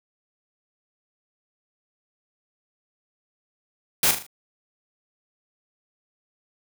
white noise with echo, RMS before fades -19 dBFS, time 4.03-4.11 s, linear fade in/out 2 ms, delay 39 ms, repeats 4, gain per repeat -7 dB, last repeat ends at 4.266 s, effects none

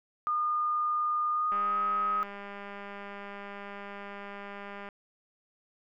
sine tone with pitch glide, 1218 to 1264.6 Hz, D#6 to D#6, -37 to +28 cents, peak -26 dBFS, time 0.27-2.23 s, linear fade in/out 0 ms, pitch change +65 cents, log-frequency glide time 1.31-1.79 s
click train, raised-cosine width 0.5 ms, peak -28 dBFS, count 678, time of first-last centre 1.52-4.888 s, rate 201 Hz
effects none

